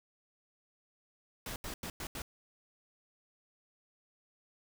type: noise bursts at uneven times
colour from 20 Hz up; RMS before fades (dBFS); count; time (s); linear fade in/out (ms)
pink; -41; 5; 1.46-1.56 / 1.64-1.74 / 1.83-1.9 / 2-2.07 / 2.15-2.22; 2
effects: none